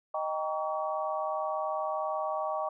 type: chord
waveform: sine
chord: Eb dominant seventh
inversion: none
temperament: equal with one note detuned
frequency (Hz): 622.3 / 784 / 932.3 / 1130.7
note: Eb5 / G5 / Bb5 / Db6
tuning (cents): 0 / 0 / 0 / +34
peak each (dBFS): -33 / -35 / -39 / -35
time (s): 0.14-2.69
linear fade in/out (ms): 5
effects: none